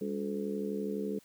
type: harmonic tone with a mistuned harmonic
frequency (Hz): 72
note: D2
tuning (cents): -34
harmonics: 3 / 4 / 5 / 6 / 7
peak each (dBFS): -36 / -40 / -43 / -36 / -46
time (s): 0.01-1.19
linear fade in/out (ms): 5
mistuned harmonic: 3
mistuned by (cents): -130
effects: white hiss -63 dBFS RMS until 1.24 s